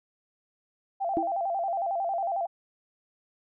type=tone with vibrato; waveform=sine; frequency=731 Hz; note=F#5; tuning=21 cents flat; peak=-26 dBFS; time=1-2.47 s; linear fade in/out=20 ms; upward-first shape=square; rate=11 Hz; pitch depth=120 cents each way
type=tone with exponential decay; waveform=sine; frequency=329.6 Hz; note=E4; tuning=in tune; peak=-21 dBFS; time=1.17-1.33 s; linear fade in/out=0 ms; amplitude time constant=34 ms
effects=none